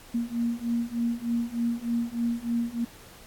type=beating tone pair; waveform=sine; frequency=233.1 / 236.4 Hz; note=A#3 / A#3; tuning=0 / +24 cents; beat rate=3.3 Hz; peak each=-29 / -28 dBFS; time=0.14-2.85 s; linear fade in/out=10 ms; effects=pink hiss -50 dBFS RMS until 3.26 s + AAC 64 kbps